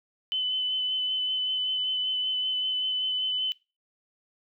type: tone with vibrato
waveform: sine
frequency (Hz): 3024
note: F#7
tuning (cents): +37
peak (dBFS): -25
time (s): 0.32-3.52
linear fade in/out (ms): 0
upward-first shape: sine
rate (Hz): 5.2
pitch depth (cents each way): 15
effects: noise-tail reverb RT60 0.3 s tail -23 dB re dry